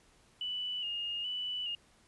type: tone with vibrato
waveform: sine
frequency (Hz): 2906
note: F#7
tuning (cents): -32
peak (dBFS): -34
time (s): 0.41-1.75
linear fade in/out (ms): 2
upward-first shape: square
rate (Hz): 1.2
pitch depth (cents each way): 39
effects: pink hiss -65 dBFS RMS until 2.07 s + resampled to 24000 Hz